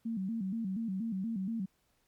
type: tone with vibrato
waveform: sine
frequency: 207.8 Hz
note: G#3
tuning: 1 cent sharp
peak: -32 dBFS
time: 0.05-1.66 s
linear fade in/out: 10 ms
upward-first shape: square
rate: 4.2 Hz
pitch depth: 160 cents each way
effects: pink hiss -74 dBFS RMS until 2.07 s + MP3 96 kbps